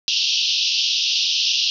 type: band-pass noise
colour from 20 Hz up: pink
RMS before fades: -20 dBFS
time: 0.08-1.7 s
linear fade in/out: 0 ms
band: 2700 to 5800 Hz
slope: 96 dB/octave
effects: none